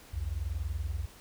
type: tone pair together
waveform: sine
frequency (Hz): 62.96 / 83.6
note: B1 / E2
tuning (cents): +34 / +25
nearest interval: perfect fourth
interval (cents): 491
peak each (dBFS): -34 / -34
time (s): 0.13-1.06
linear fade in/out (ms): 10
effects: pink hiss -54 dBFS RMS until 1.2 s